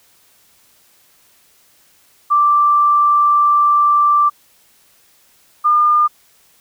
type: tone pair in turn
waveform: sine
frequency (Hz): 1174.7 / 1207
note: D6 / D6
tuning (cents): 0 / +47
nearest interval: unison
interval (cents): 47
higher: second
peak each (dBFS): -9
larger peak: neither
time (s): 2.3-4.3 / 5.64-6.08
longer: first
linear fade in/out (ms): 20
effects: white hiss -53 dBFS RMS until 6.6 s